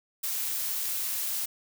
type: noise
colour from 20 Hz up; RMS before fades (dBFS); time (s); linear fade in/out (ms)
blue; -31; 0.23-1.46; 10
effects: none